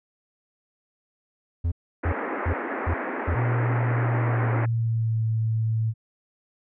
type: tone bursts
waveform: triangle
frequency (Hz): 84.4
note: E2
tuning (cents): +41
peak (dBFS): -19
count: 5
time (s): 1.64-3.35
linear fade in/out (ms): 10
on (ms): 78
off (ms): 330
type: band-pass noise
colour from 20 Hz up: pink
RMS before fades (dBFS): -30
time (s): 2.03-4.66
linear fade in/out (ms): 10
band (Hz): 240 to 2100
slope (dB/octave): 48
type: tone with pitch glide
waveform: sine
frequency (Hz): 119.5 to 111.5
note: A#2 to A2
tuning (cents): +43 to +23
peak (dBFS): -21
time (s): 3.33-5.94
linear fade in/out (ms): 50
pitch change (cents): -120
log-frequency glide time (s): 4.09-5.23
effects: none